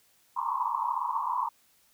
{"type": "band-pass noise", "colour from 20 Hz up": "pink", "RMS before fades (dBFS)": -30, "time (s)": [0.36, 1.49], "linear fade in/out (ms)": 10, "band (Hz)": [910, 1100], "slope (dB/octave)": 96, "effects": ["white hiss -65 dBFS RMS until 1.93 s"]}